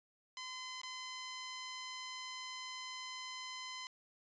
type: tone with dropouts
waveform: 10% pulse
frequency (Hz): 1024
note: C6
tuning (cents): -38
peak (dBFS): -35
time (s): 0.37-3.87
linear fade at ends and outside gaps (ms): 1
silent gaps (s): 0.816-0.833
effects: resampled to 16000 Hz